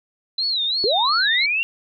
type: tone with vibrato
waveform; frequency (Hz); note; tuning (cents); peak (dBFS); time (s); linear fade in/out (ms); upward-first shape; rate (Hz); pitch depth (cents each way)
sine; 3989; B7; +17; -19; 0.38-1.46; 5; sine; 2.9; 170
type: linear sweep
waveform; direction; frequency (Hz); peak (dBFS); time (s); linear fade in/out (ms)
sine; up; 370 to 2794; -18; 0.84-1.63; 0
effects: none